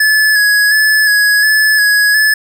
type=tone with vibrato; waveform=square; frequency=1700 Hz; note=G#6; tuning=40 cents sharp; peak=-8 dBFS; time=0-2.34 s; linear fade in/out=5 ms; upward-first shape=square; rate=1.4 Hz; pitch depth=27 cents each way; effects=none